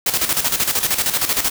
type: noise with tremolo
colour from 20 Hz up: white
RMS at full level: -17 dBFS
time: 0.06-1.5 s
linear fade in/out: 5 ms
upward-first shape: square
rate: 13 Hz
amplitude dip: 65%
effects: none